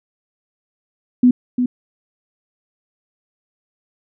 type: tone with echo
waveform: sine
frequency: 248.2 Hz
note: B3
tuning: 9 cents sharp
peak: -7 dBFS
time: 1.23-1.31 s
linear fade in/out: 5 ms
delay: 350 ms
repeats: 1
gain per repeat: -7 dB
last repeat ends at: 1.66 s
effects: none